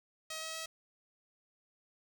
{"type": "tone with pitch steps", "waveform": "5% pulse", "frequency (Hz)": [636, 640.4, 644.9], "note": ["D#5", "D#5", "E5"], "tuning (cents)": [38, 50, -38], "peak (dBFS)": -28, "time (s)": [0.3, 0.66], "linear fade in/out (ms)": 5, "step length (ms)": 120, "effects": ["9-bit"]}